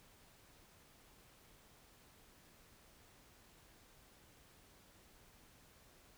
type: silence
effects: pink hiss -65 dBFS RMS until 6.17 s

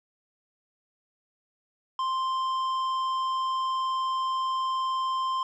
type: tone with tanh clipping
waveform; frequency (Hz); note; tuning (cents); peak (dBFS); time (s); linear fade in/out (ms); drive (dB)
sine; 1046.5; C6; 0; -27; 1.99-5.43; 2; 9
effects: none

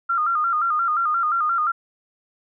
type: tone with vibrato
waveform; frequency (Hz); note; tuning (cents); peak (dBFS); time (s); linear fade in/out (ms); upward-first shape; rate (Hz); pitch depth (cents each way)
sine; 1297; E6; -28; -18; 0.09-1.72; 10; square; 5.7; 95
effects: none

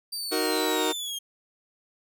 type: linear sweep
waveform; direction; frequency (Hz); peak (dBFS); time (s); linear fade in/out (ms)
sawtooth; down; 4699 to 3198; -28; 0.12-1.19; 10
type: chord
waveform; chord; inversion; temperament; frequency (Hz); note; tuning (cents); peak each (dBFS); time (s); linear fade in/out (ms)
sawtooth; D# minor; none; equal with one note detuned; 311.1 / 372.6 / 466.2; D#4 / F#4 / A#4; 0 / +12 / 0; -25 / -25 / -25; 0.31-0.93; 20
effects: none

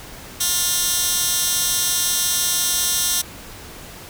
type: tone with high-pass filter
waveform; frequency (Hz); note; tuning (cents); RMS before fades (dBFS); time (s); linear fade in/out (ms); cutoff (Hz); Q
15% pulse; 354.2; F4; +24; -20; 0.4-3.22; 10; 5200; 0.74
effects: pink hiss -38 dBFS RMS until 4.09 s

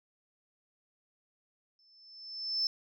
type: tone with exponential growth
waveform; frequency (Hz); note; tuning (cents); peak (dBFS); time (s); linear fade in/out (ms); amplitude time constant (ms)
sine; 5280; E8; +2; -25; 1.79-2.67; 1; 190
effects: tanh soft clip ceiling -21 dBFS

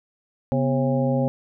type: harmonic tone with a mistuned harmonic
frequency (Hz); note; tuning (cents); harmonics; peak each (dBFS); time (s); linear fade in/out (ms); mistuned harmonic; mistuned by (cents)
134.9; C#3; -47; 1 / 2 / 3 / 4 / 5 / 6; -23 / -23 / -35 / -24 / -37 / -32; 0.52-1.28; 0; 2; -140
effects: none

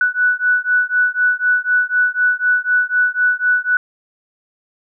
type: beating tone pair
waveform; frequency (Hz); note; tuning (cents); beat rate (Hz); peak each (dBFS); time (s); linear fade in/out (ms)
sine; 1480 / 1484; F#6 / F#6; 0 / +5; 4; -16; 0.01-3.77; 2
effects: none

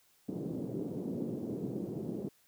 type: band-pass noise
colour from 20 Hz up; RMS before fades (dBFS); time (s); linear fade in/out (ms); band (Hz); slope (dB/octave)
white; -38; 0.28-2.29; 10; 140 to 370; 24
effects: white hiss -68 dBFS RMS until 2.47 s

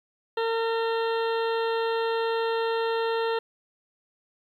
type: harmonic tone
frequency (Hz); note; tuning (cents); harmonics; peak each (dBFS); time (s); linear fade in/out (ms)
455.3; A#4; -41; 1 / 2 / 3 / 4 / 6 / 7 / 8 / 9; -25 / -31 / -35 / -37 / -41 / -42 / -43 / -44; 0.37-3.39; 5
effects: 10-bit

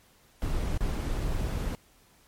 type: noise with dropouts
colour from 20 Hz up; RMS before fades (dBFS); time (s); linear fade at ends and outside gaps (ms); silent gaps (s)
brown; -29; 0.42-1.75; 0; 0.776-0.807
effects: pink hiss -61 dBFS RMS until 2.27 s + MP3 64 kbps

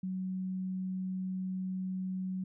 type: tone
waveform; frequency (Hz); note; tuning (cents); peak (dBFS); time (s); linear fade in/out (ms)
sine; 186.7; F#3; +16; -33; 0.03-2.44; 5
effects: none

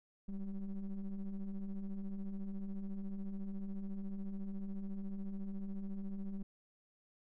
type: ring-modulated tone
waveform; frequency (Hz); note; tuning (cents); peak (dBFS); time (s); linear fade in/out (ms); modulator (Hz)
triangle; 95; F#2; +46; -33; 0.28-6.43; 10; 102
effects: none

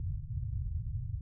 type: low-pass noise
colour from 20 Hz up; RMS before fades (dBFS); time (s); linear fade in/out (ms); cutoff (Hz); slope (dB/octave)
white; -36; 0-1.21; 2; 130; 48
effects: none

